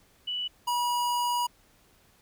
sine / square tone pair in turn, 2960 / 967.5 Hz, F#7 / B5, 0 / -36 cents, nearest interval octave + perfect fifth, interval 1936 cents, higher first, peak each -29 / -26 dBFS, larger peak second, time 0.27-0.48 / 0.67-1.47 s, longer second, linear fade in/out 10 ms, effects pink hiss -62 dBFS RMS until 2.21 s

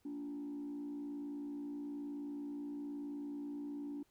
sine tone with frequency modulation, 288.6 Hz, D4, 30 cents flat, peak -39 dBFS, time 0.05-4.03 s, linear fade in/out 5 ms, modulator 58.9 Hz, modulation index 0.49, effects tanh soft clip ceiling -38 dBFS + pink hiss -75 dBFS RMS until 4.1 s

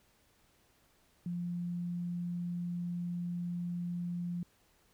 sine tone, 174.61 Hz, F3, in tune, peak -34 dBFS, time 1.26-4.43 s, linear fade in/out 2 ms, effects pink hiss -69 dBFS RMS until 4.93 s

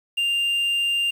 triangle tone, 2794 Hz, F7, in tune, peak -18 dBFS, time 0.17-1.11 s, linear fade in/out 10 ms, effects 8-bit

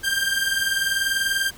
sawtooth tone pair together, 1579 / 1599.2 Hz, G6 / G6, +12 / +34 cents, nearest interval unison, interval 22 cents, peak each -20 dBFS, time 0.03-1.51 s, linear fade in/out 20 ms, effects pink hiss -45 dBFS RMS until 1.57 s

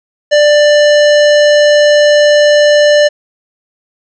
square tone, 591 Hz, D5, 11 cents sharp, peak -5 dBFS, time 0.31-3.09 s, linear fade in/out 20 ms, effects resampled to 16000 Hz + 7-bit

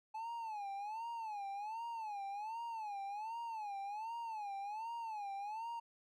triangle tone with vibrato, 859 Hz, A5, 42 cents flat, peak -39 dBFS, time 0.14-5.8 s, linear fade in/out 10 ms, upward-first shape sine, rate 1.3 Hz, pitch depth 150 cents each way, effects none

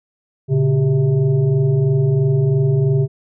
sine tone with frequency modulation, 140 Hz, C#3, 18 cents sharp, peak -12 dBFS, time 0.48-3.08 s, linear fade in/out 50 ms, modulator 257 Hz, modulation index 0.8, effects none

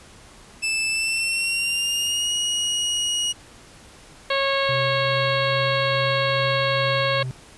sawtooth tone with pitch glide, 2636 to 2891 Hz, E7 to F#7, -1 to -41 cents, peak -18 dBFS, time 0.62-3.33 s, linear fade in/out 20 ms, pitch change +160 cents, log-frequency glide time 0.89-2.33 s
harmonic tone, 548 Hz, C#5, 20 cents flat, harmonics 1 / 2 / 3 / 4 / 5 / 6 / 7 / 8, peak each -23 / -26 / -28 / -29 / -30 / -31 / -31 / -32 dBFS, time 4.3-7.23 s, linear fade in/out 5 ms
triangle tone with tremolo, 128.5 Hz, C3, 31 cents flat, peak -24 dBFS, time 4.69-7.31 s, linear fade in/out 0 ms, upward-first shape sine, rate 2.4 Hz, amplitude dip 25%
effects pink hiss -47 dBFS RMS until 7.57 s + resampled to 24000 Hz

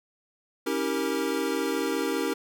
square chord, C# diminished seventh, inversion none, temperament equal with one note detuned, 277.2 / 322.3 / 392 / 466.2 Hz, C#4 / E4 / G4 / Bb4, 0 / -39 / 0 / 0 cents, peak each -32 dBFS, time 0.66-2.34 s, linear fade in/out 10 ms, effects none

